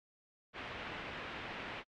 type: low-pass noise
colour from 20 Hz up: white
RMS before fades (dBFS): -45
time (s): 0.53-1.84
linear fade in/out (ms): 50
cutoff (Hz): 2700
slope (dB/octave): 24
effects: AAC 64 kbps